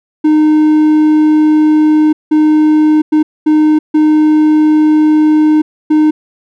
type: tone bursts at uneven times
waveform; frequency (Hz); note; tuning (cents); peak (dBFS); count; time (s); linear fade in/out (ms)
triangle; 307; D#4; -23; -3; 6; 0.24-2.13 / 2.31-3.02 / 3.12-3.23 / 3.46-3.79 / 3.94-5.62 / 5.9-6.11; 10
effects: none